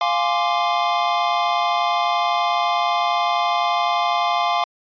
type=chord; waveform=square; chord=D half-diminished seventh; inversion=first; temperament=equal; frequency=698.5 / 830.6 / 1046.5 / 1174.7 Hz; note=F5 / Ab5 / C6 / D6; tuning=0 / 0 / 0 / 0 cents; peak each=-22 / -25 / -24 / -25 dBFS; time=0.01-4.64 s; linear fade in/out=2 ms; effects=resampled to 11025 Hz